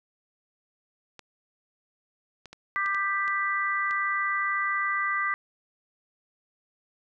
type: clicks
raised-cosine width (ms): 0.2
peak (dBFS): -26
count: 7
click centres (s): 1.193 / 2.457 / 2.53 / 2.861 / 2.947 / 3.279 / 3.91
type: chord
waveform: sine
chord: G major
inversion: second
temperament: equal with one note detuned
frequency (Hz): 1189.7 / 1568 / 1975.5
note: D6 / G6 / B6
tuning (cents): +22 / 0 / 0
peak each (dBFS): -28 / -32 / -28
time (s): 2.76-5.34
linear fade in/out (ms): 0
effects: none